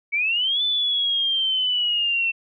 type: linear two-way sweep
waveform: sine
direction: up then down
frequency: 2233 to 3520 to 2685 Hz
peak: -19 dBFS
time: 0.12-2.32 s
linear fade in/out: 20 ms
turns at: 0.63 s
effects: none